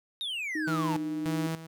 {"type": "exponential sweep", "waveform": "triangle", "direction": "down", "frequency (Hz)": [3794, 846], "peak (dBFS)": -30, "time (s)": [0.21, 0.96], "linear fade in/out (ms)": 0}
{"type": "tone with pitch glide", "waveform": "sine", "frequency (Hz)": [311.1, 306.1], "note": ["D#4", "D#4"], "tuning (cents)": [0, -28], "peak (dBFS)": -30, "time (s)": [0.55, 1.47], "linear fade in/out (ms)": 5, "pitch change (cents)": -28, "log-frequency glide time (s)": [0.74, 0.84]}
{"type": "tone with tremolo", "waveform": "sawtooth", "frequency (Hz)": 162.3, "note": "E3", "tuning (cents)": -27, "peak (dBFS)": -26, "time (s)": [0.67, 1.67], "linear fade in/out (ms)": 10, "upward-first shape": "square", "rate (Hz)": 1.7, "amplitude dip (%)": 75}
{"effects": []}